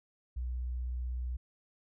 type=tone with vibrato; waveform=sine; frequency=61.74 Hz; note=B1; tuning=in tune; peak=-33 dBFS; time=0.36-1.37 s; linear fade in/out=10 ms; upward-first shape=sine; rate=16 Hz; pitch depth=11 cents each way; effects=none